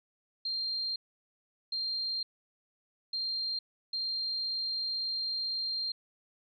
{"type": "tone bursts at uneven times", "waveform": "sine", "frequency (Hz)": 4186, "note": "C8", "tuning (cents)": 0, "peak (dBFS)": -31, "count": 4, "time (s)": [[0.45, 0.96], [1.72, 2.23], [3.13, 3.59], [3.93, 5.92]], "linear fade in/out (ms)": 5, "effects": []}